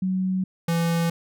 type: tone pair in turn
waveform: sine / square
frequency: 187 / 167.87 Hz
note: F#3 / E3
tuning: +19 / +32 cents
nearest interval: major second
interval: 187 cents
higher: first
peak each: -21 dBFS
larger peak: neither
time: 0.02-0.44 / 0.68-1.1 s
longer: neither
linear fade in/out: 5 ms
effects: none